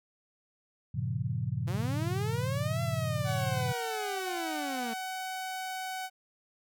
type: chord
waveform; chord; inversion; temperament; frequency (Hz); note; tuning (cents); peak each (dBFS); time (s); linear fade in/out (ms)
sine; G half-diminished seventh; none; equal; 98 / 116.54 / 138.59 / 174.61; G2 / Bb2 / Db3 / F3; 0 / 0 / 0 / 0; -37 / -33 / -34 / -39; 0.94-3.73; 10
type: linear two-way sweep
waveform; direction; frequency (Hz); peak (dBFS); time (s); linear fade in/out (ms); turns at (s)
sawtooth; up then down; 162.2 to 679 to 222; -31; 1.67-4.94; 10; 2.82
type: tone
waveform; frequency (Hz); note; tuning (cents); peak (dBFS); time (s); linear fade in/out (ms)
sawtooth; 751; F#5; +26; -31; 3.24-6.1; 50
effects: none